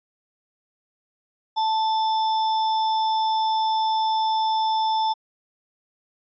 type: tone with sample-and-hold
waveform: sine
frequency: 880 Hz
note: A5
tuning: in tune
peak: -19 dBFS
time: 1.56-5.14 s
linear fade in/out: 20 ms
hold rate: 4410 Hz
effects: resampled to 16000 Hz